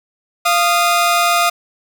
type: tone pair together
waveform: sawtooth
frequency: 693 / 1234 Hz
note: F5 / D#6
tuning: -14 / -15 cents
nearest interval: minor seventh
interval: 999 cents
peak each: -11 dBFS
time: 0.45-1.5 s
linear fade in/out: 10 ms
effects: none